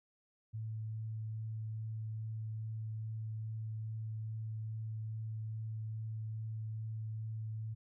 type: tone with vibrato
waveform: sine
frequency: 110 Hz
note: A2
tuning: in tune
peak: -38 dBFS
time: 0.53-7.75 s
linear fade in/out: 20 ms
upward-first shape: triangle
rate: 2.4 Hz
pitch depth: 9 cents each way
effects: none